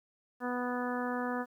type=harmonic tone; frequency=246.9 Hz; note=B3; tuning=in tune; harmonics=1 / 2 / 3 / 4 / 5 / 6 / 7; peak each=-35 / -38 / -40 / -41 / -42 / -43 / -43 dBFS; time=0.4-1.46 s; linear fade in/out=50 ms; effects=11-bit